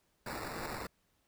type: noise with sample-and-hold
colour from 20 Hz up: violet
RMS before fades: -41 dBFS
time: 0.26-0.87 s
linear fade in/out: 5 ms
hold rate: 3150 Hz
effects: pink hiss -75 dBFS RMS until 1.27 s